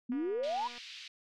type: exponential sweep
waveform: sine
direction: up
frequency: 233.1 to 1017 Hz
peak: -31 dBFS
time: 0.09-0.68 s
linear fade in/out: 10 ms
type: click train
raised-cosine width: 0.5 ms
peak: -38 dBFS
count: 160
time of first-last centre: 0.12-0.78 s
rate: 241 Hz
type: band-pass noise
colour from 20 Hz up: pink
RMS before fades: -48 dBFS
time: 0.43-1.08 s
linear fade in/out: 5 ms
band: 2400 to 4600 Hz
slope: 24 dB/octave
effects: none